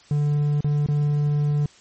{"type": "tone with dropouts", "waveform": "triangle", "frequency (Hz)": 146.9, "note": "D3", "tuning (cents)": 1, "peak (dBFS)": -16, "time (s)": [0.11, 1.66], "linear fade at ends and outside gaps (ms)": 2, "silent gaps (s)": [[0.607, 0.644], [0.863, 0.886]], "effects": ["white hiss -52 dBFS RMS until 1.8 s", "MP3 32 kbps"]}